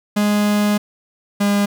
45% pulse tone pair in turn, 207.7 / 203.1 Hz, G#3 / G#3, 0 / -38 cents, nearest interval unison, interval 38 cents, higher first, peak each -14 dBFS, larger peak neither, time 0.16-0.78 / 1.4-1.66 s, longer first, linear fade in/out 10 ms, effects none

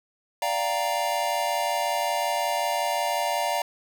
square chord, G minor seventh, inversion second, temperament equal, 587.3 / 698.5 / 784 / 932.3 Hz, D5 / F5 / G5 / Bb5, 0 / 0 / 0 / 0 cents, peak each -31 / -29 / -33 / -29 dBFS, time 0.42-3.62 s, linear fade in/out 2 ms, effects none

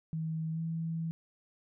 sine tone with pitch glide, 160.1 to 163.65 Hz, D#3 to E3, +50 to -12 cents, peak -32 dBFS, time 0.13-1.11 s, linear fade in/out 0 ms, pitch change +38 cents, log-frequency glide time 0.52-0.6 s, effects none

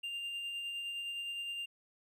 triangle tone with tremolo, 2794 Hz, F7, in tune, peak -35 dBFS, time 0.03-1.66 s, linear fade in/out 10 ms, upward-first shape sine, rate 9.7 Hz, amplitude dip 25%, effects none

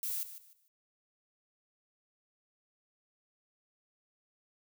violet noise with echo, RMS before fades -36 dBFS, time 0.03-0.23 s, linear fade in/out 0 ms, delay 150 ms, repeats 3, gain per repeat -12 dB, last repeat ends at 0.68 s, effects none

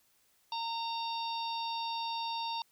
harmonic tone, 920 Hz, A#5, 23 cents flat, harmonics 1 / 3 / 4 / 5 / 6, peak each -35 / -46 / -41 / -44 / -49 dBFS, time 0.52-2.62 s, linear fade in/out 2 ms, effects white hiss -70 dBFS RMS until 2.71 s

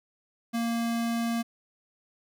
square tone, 232.2 Hz, A#3, 7 cents flat, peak -27 dBFS, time 0.53-1.43 s, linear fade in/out 20 ms, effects none

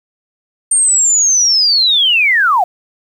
sine linear sweep, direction down, 8820 to 673 Hz, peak -8 dBFS, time 0.71-2.64 s, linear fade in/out 5 ms, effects 7-bit

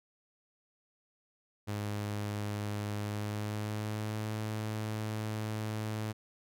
sawtooth tone with pitch glide, 103.83 to 108.18 Hz, G#2 to A2, 0 to -29 cents, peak -30 dBFS, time 1.67-6.13 s, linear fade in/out 20 ms, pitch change +71 cents, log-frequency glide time 2.98-4.31 s, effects none

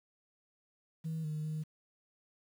sine tone with pitch steps, 160.4 / 153.2 / 155.4 Hz, E3 / D#3 / D#3, -47 / -27 / -2 cents, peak -33 dBFS, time 1.04-1.64 s, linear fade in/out 20 ms, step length 200 ms, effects tanh soft clip ceiling -32 dBFS + 10-bit

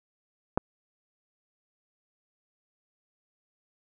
clicks, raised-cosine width 1 ms, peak -10 / -27 dBFS, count 2, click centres 0.575 / 0.579 s, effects none

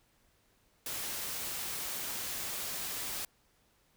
white noise, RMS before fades -38 dBFS, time 0.86-3.25 s, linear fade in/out 2 ms, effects pink hiss -70 dBFS RMS until 3.96 s

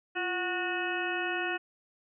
harmonic tone with a mistuned harmonic, 365.7 Hz, F#4, 20 cents flat, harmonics 1 / 2 / 3 / 4 / 5 / 7 / 8, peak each -35 / -37 / -43 / -35 / -37 / -37 / -43 dBFS, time 0.15-1.58 s, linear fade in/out 20 ms, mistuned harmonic 1, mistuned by -85 cents, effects none

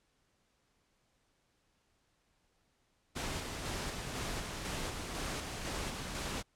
pink noise with tremolo, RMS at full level -38 dBFS, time 3.15-6.43 s, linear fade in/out 20 ms, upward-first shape square, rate 2 Hz, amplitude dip 30%, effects pink hiss -75 dBFS RMS until 6.55 s + low-pass 9000 Hz 12 dB/octave

